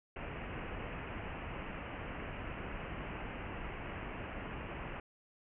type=low-pass noise; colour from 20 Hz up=pink; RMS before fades=-43 dBFS; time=0.16-5 s; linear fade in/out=2 ms; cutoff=2900 Hz; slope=96 dB/octave; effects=none

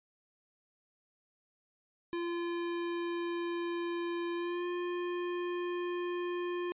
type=tone with pitch glide; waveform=square; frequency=343.6 to 352.9 Hz; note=F4 to F4; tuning=-28 to +18 cents; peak=-34 dBFS; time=2.13-6.72 s; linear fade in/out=0 ms; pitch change=+46 cents; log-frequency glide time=4.35-4.66 s; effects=resampled to 8000 Hz

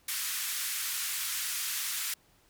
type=band-pass noise; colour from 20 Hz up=white; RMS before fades=-34 dBFS; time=0.08-2.14 s; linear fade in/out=5 ms; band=1300 to 15000 Hz; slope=24 dB/octave; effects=pink hiss -65 dBFS RMS until 2.49 s

